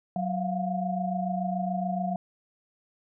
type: tone cluster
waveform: sine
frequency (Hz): 185.7 / 688 / 715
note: F#3 / F5 / F5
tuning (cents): +7 / -26 / +41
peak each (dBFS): -29 / -33 / -32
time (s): 0.16-2.16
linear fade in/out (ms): 2
effects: none